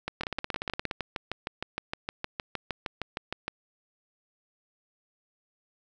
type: two click trains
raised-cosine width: 0.3 ms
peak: -15 / -15 dBFS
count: 13 / 23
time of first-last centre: 0.21-0.912 / 0.08-3.48 s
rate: 17.1 / 6.47 Hz
effects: none